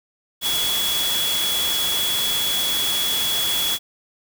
sine tone in noise, 3370 Hz, G#7, 25 cents sharp, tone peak -21 dBFS, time 0.41-3.79 s, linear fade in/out 50 ms, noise white, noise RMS -25 dBFS, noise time 0.41-3.79 s, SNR +1 dB, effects none

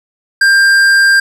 sine tone with tanh clipping, 1592 Hz, G6, 26 cents sharp, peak -7 dBFS, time 0.41-1.2 s, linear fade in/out 5 ms, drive 12 dB, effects none

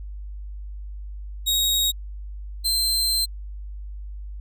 sawtooth tone pair in turn, 3778 / 4124 Hz, A#7 / C8, +22 / -26 cents, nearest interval major second, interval 152 cents, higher second, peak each -16 / -17 dBFS, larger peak first, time 1.46-1.92 / 2.64-3.26 s, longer second, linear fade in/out 20 ms, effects added 50 Hz sine -32 dBFS peak until 4.4 s

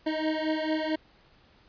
25% pulse beating tone pair, 311.1 / 315.6 Hz, D#4 / D#4, 0 / +25 cents, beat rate 4.5 Hz, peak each -25 / -27 dBFS, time 0.06-0.96 s, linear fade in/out 10 ms, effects pink hiss -60 dBFS RMS until 1.68 s + resampled to 11025 Hz

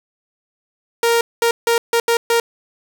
sawtooth tone bursts at uneven times, 466.2 Hz, A#4, in tune, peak -9 dBFS, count 6, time 1.03-1.21 / 1.42-1.51 / 1.67-1.78 / 1.93-2 / 2.08-2.17 / 2.3-2.4 s, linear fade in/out 2 ms, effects none

